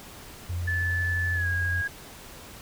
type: tone with vibrato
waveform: sine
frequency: 87.4 Hz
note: F2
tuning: 2 cents sharp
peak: -27 dBFS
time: 0.49-1.82 s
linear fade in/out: 10 ms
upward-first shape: square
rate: 12 Hz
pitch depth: 17 cents each way
type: tone with pitch glide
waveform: sine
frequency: 1739 to 1641.4 Hz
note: A6 to G#6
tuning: -21 to -21 cents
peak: -26 dBFS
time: 0.67-1.88 s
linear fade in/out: 10 ms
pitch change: -100 cents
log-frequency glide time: 1.34-1.47 s
effects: pink hiss -45 dBFS RMS until 2.61 s